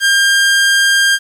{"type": "tone", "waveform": "sawtooth", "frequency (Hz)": 1602, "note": "G6", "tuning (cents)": 37, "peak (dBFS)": -5, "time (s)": [0, 1.19], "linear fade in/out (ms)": 50, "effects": ["low-pass 11000 Hz 12 dB/octave", "7-bit"]}